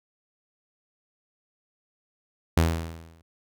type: tone with exponential decay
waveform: sawtooth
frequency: 82.2 Hz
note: E2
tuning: 4 cents flat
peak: -12 dBFS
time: 2.57-3.22 s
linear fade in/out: 5 ms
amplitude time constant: 140 ms
effects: none